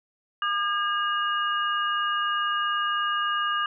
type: tone cluster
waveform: sine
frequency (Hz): 1209 / 1630 / 2866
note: D6 / G#6 / F7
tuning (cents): +50 / -33 / +44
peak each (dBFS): -25 / -29 / -31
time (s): 0.42-3.66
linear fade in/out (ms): 2
effects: none